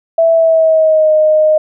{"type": "tone with pitch glide", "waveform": "sine", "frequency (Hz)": [659.3, 618.7], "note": ["E5", "D#5"], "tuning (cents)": [0, -10], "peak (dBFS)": -6, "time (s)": [0.18, 1.58], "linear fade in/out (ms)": 5, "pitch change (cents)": -110, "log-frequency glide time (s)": [0.33, 1.12], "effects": []}